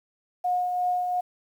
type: tone with tremolo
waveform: sine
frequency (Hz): 721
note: F#5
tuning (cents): -45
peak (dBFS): -21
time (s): 0.44-1.21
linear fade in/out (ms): 10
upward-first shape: triangle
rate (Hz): 2.8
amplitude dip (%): 40
effects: 9-bit